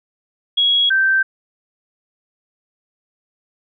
sine tone pair in turn, 3322 / 1558.7 Hz, G#7 / G6, 0 / -10 cents, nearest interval octave + minor second, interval 1310 cents, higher first, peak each -12 dBFS, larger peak neither, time 0.57-0.9 / 0.9-1.23 s, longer neither, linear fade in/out 10 ms, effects none

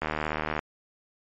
click train, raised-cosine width 0.5 ms, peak -13 dBFS, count 45, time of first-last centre 0.02-0.591 s, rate 77 Hz, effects MP3 48 kbps

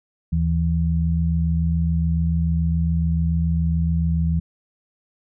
sine tone pair together, 77.78 / 164.81 Hz, D#2 / E3, 0 / 0 cents, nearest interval octave + minor second, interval 1300 cents, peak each -20 dBFS, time 0.32-4.4 s, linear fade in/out 10 ms, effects none

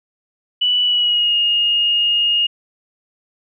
sine tone with pitch glide, 2960 to 2851 Hz, F#7 to F7, 0 to +35 cents, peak -13 dBFS, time 0.61-2.47 s, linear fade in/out 10 ms, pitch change -65 cents, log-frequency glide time 0.83-1.36 s, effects none

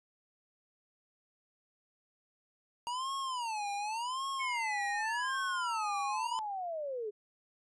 square tone with vibrato, 938 Hz, A#5, 11 cents sharp, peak -35 dBFS, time 2.87-6.39 s, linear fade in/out 0 ms, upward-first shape sine, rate 0.88 Hz, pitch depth 260 cents each way
sine linear sweep, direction down, 2217 to 403.3 Hz, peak -35 dBFS, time 4.39-7.11 s, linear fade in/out 20 ms
effects resampled to 22050 Hz

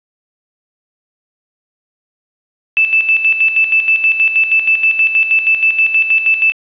sine tone with tremolo, 2637 Hz, E7, in tune, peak -7 dBFS, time 2.77-6.52 s, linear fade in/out 0 ms, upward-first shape square, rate 6.3 Hz, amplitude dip 60%, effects resampled to 8000 Hz + 7-bit

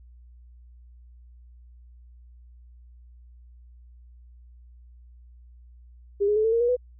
sine tone with pitch steps, 403.2 / 417.4 / 432.1 / 447.4 / 463.2 / 479.5 / 496.4 Hz, G4 / G#4 / A4 / A4 / A#4 / A#4 / B4, +49 / +9 / -31 / +29 / -11 / +49 / +9 cents, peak -19 dBFS, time 6.2-6.767 s, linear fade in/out 20 ms, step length 81 ms, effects added 60 Hz sine -47 dBFS peak until 6.99 s

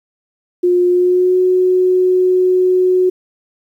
sine tone with pitch glide, 356.5 to 367.4 Hz, F4 to F#4, +36 to -12 cents, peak -9 dBFS, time 0.63-3.1 s, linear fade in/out 10 ms, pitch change +52 cents, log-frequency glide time 0.89-1.37 s, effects 8-bit

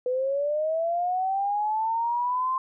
sine linear sweep, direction up, 493.9 to 1051 Hz, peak -23 dBFS, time 0.06-2.58 s, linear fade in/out 2 ms, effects none

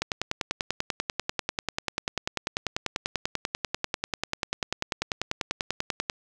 click train, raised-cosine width 0.2 ms, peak -9 dBFS, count 63, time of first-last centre 0.02-6.098 s, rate 10.2 Hz, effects none

